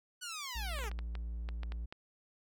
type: linear sweep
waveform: 10% pulse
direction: down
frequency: 1500 to 376.4 Hz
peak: -32 dBFS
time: 0.21-0.9 s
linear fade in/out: 20 ms
type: tone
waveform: triangle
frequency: 57.3 Hz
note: A#1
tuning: 29 cents flat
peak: -35 dBFS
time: 0.55-1.86 s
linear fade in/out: 10 ms
type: clicks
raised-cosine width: 0.3 ms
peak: -29 dBFS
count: 9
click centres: 0.789 / 0.84 / 0.915 / 0.99 / 1.153 / 1.489 / 1.633 / 1.721 / 1.925 s
effects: none